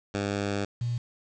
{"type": "tone pair in turn", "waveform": ["10% pulse", "sine"], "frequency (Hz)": [100.8, 119.64], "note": ["G2", "A#2"], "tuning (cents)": [49, 45], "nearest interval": "minor third", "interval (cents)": 296, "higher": "second", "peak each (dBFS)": [-19, -26], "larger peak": "first", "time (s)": [[0.14, 0.65], [0.81, 0.98]], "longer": "first", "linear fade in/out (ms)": 5, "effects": ["resampled to 16000 Hz", "8-bit"]}